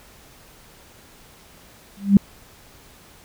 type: tone with exponential growth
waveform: sine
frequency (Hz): 199.1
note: G3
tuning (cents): +27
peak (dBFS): -4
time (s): 1.97-2.17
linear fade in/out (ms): 2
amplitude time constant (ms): 43
effects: pink hiss -49 dBFS RMS until 3.24 s